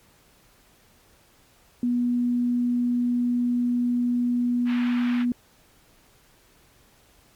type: tone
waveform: sine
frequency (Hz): 243.2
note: B3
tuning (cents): -26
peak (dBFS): -20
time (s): 1.83-5.32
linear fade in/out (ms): 2
type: band-pass noise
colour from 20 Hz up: white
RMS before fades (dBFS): -38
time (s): 4.65-5.26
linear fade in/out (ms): 50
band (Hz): 840 to 2700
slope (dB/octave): 24
effects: pink hiss -58 dBFS RMS until 7.35 s + MP3 96 kbps